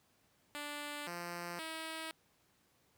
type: tone with pitch steps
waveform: 5% pulse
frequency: 292.9 / 173.4 / 321 Hz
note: D4 / F3 / E4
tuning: -5 / -12 / -46 cents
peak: -30 dBFS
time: 0.55-2.11 s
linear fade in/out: 0 ms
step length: 520 ms
effects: pink hiss -72 dBFS RMS until 2.97 s + high-pass 80 Hz 12 dB/octave